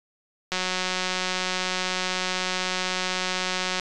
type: click train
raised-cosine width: 0.2 ms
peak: -9 dBFS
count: 604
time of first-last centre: 0.52-3.797 s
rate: 184 Hz
effects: resampled to 24000 Hz